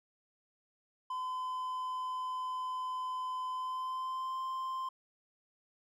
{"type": "tone with pitch glide", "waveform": "triangle", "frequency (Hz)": [1019, 1044.6], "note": ["C6", "C6"], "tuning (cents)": [-46, -3], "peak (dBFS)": -33, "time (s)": [1.1, 4.89], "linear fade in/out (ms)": 5, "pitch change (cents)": 43, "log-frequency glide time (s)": [3.5, 4.41], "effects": []}